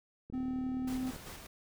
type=click train; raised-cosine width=3 ms; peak=-35 dBFS; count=34; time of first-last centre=0.3-1.162 s; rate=38.3 Hz
type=tone; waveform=triangle; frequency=257.2 Hz; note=C4; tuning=30 cents flat; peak=-31 dBFS; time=0.33-1.11 s; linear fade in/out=10 ms
type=noise with tremolo; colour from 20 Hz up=pink; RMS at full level=-46 dBFS; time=0.87-1.47 s; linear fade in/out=10 ms; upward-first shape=square; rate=5.1 Hz; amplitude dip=35%
effects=none